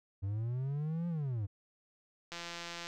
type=linear two-way sweep; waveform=triangle; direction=up then down; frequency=94.3 to 174.61 to 94.3 Hz; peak=-31 dBFS; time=0.22-1.47 s; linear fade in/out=20 ms; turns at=1.08 s
type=click train; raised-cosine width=0.2 ms; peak=-25 dBFS; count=95; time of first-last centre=2.32-2.87 s; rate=171 Hz
effects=none